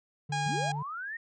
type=tone; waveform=triangle; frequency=146.83 Hz; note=D3; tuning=in tune; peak=-31 dBFS; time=0.29-0.83 s; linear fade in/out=10 ms
type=harmonic tone; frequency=818 Hz; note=G#5; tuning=26 cents flat; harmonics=1 / 2 / 3 / 4 / 5 / 6 / 7 / 8 / 9 / 10; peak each=-31 / -37 / -41 / -43 / -45 / -47 / -48 / -49 / -50 / -51 dBFS; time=0.32-0.72 s; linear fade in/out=5 ms
type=linear sweep; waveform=sine; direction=up; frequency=129.6 to 1885 Hz; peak=-35 dBFS; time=0.46-1.17 s; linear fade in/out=5 ms
effects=none